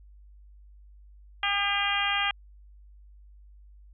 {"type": "harmonic tone with a mistuned harmonic", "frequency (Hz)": 401.9, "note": "G4", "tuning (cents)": 43, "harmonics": [2, 3, 4, 5, 6, 7, 8], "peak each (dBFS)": [-32, -32, -32, -32, -32, -32, -32], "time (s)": [1.43, 2.31], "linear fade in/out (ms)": 2, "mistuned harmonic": 3, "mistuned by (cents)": 17, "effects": ["added 50 Hz sine -49 dBFS peak until 3.93 s"]}